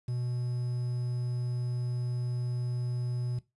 triangle tone with quantisation, 123 Hz, B2, 7 cents flat, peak -28 dBFS, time 0.08-3.39 s, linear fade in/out 5 ms, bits 9, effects noise-tail reverb RT60 0.2 s tail -17 dB re dry + resampled to 24000 Hz

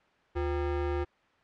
square ring-modulated tone, 214.6 Hz, A3, 43 cents flat, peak -26 dBFS, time 0.35-1.05 s, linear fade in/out 20 ms, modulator 139 Hz, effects white hiss -64 dBFS RMS until 1.43 s + low-pass 2000 Hz 12 dB/octave

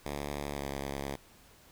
5% pulse tone with pitch glide, 72 to 69.59 Hz, D2 to C#2, -34 to +7 cents, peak -24 dBFS, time 0.05-1.16 s, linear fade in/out 10 ms, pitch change -59 cents, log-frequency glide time 0.5-0.65 s, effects pink hiss -59 dBFS RMS until 1.71 s

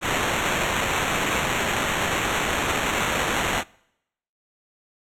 white noise with sample-and-hold, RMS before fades -24 dBFS, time 0.01-3.64 s, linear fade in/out 50 ms, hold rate 4900 Hz, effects noise-tail reverb RT60 0.8 s tail -25 dB re dry + low-pass 11000 Hz 12 dB/octave

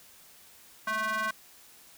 square ring-modulated tone, 220 Hz, A3, in tune, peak -26 dBFS, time 0.87-1.31 s, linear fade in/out 5 ms, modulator 1310 Hz, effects white hiss -55 dBFS RMS until 1.97 s

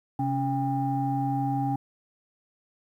sine tone cluster, 132.2 / 277.9 / 800 Hz, C3 / C#4 / G5, +18 / +4 / +35 cents, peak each -28 dBFS, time 0.19-1.76 s, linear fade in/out 5 ms, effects tanh soft clip ceiling -16 dBFS + 10-bit

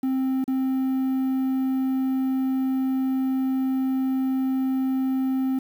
triangle tone with dropouts, 263 Hz, C4, 9 cents sharp, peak -19 dBFS, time 0.03-5.59 s, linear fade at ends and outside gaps 5 ms, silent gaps 0.442-0.478 s, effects 8-bit

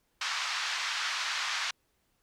pink band-pass noise, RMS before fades -33 dBFS, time 0.21-1.71 s, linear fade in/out 5 ms, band 1100 to 5800 Hz, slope 24 dB/octave, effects pink hiss -74 dBFS RMS until 2.22 s

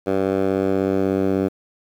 10% pulse tone with band-pass filter sweep, 96.4 Hz, G2, 28 cents flat, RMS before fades -20 dBFS, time 0.06-1.49 s, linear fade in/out 20 ms, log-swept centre 480 to 310 Hz, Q 1, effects 8-bit

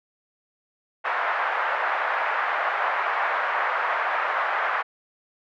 white band-pass noise, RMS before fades -25 dBFS, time 1.04-4.83 s, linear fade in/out 20 ms, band 650 to 1700 Hz, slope 24 dB/octave, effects none

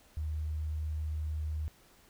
sine tone, 77.1 Hz, D#2, 15 cents flat, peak -32 dBFS, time 0.17-1.68 s, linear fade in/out 0 ms, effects pink hiss -62 dBFS RMS until 2.09 s

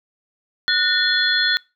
sine tone cluster, 1467 / 1821 / 3420 / 4199 Hz, F#6 / A#6 / A7 / C8, -15 / -41 / -50 / +5 cents, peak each -21 dBFS, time 0.68-1.57 s, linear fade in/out 0 ms, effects noise-tail reverb RT60 0.3 s tail -25 dB re dry

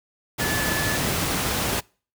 sine tone in noise, 1730 Hz, A6, 30 cents flat, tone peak -27 dBFS, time 0.4-0.98 s, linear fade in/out 20 ms, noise pink, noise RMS -24 dBFS, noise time 0.38-1.81 s, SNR -6 dB, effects noise-tail reverb RT60 0.4 s tail -26 dB re dry + high-pass 60 Hz 12 dB/octave

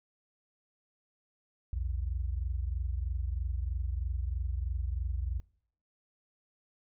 sine tone pair together, 59.29 / 82.41 Hz, A#1 / E2, +30 / 0 cents, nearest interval tritone, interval 570 cents, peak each -32 / -36 dBFS, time 1.73-5.4 s, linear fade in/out 0 ms, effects noise-tail reverb RT60 0.6 s tail -23 dB re dry

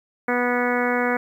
harmonic tone, 245.1 Hz, B3, 13 cents flat, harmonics 1 / 2 / 3 / 4 / 5 / 6 / 7 / 8 / 9, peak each -25 / -24 / -28 / -30 / -31 / -28 / -30 / -31 / -31 dBFS, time 0.28-1.17 s, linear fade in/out 5 ms, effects 9-bit

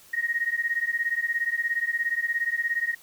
sine beating tone pair, 1864.7 / 1881.7 Hz, A#6 / A#6, 0 / +16 cents, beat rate 17 Hz, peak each -27 dBFS, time 0.13-2.95 s, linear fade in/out 10 ms, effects white hiss -53 dBFS RMS until 3.02 s

